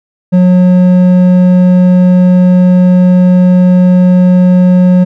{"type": "tone with hard clipping", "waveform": "sine", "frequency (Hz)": 181.2, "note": "F#3", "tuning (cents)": -36, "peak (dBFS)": -4, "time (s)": [0.32, 5.05], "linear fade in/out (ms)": 20, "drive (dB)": 6, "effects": []}